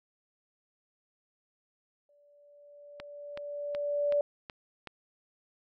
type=tone with exponential growth; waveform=sine; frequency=580 Hz; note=D5; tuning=22 cents flat; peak=-23 dBFS; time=2.09-4.21 s; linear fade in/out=2 ms; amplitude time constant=460 ms
type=click train; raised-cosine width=0.3 ms; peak=-25 dBFS; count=6; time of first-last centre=3-4.873 s; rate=2.67 Hz
effects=none